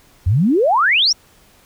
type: exponential sweep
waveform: sine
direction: up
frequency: 81.1 to 5920 Hz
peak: -11 dBFS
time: 0.26-1.13 s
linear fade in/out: 10 ms
effects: pink hiss -51 dBFS RMS until 1.65 s

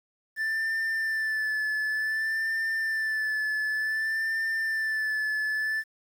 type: tone with vibrato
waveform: triangle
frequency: 1760 Hz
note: A6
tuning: in tune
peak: -24 dBFS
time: 0.36-5.84 s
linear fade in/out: 50 ms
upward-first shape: sine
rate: 0.55 Hz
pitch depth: 32 cents each way
effects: 9-bit

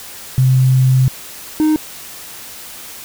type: tone pair in turn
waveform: sine / triangle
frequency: 130 / 309.2 Hz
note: C3 / D#4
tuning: -11 / -11 cents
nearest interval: octave + minor third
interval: 1500 cents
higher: second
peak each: -8 dBFS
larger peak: neither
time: 0.38-1.08 / 1.6-1.76 s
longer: first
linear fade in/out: 0 ms
effects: white hiss -33 dBFS RMS until 3.04 s

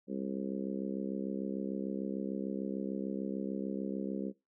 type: harmonic tone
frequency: 66.7 Hz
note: C2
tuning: 34 cents sharp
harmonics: 3 / 4 / 5 / 6 / 7 / 8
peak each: -38 / -40 / -42 / -44 / -45 / -46 dBFS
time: 0.07-4.33 s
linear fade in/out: 50 ms
effects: noise-tail reverb RT60 0.2 s tail -19 dB re dry

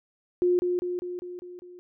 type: tone with echo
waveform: sine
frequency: 356.9 Hz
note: F4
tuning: 38 cents sharp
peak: -19 dBFS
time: 0.42-0.59 s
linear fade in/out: 0 ms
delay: 200 ms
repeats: 6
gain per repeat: -4 dB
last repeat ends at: 1.79 s
effects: none

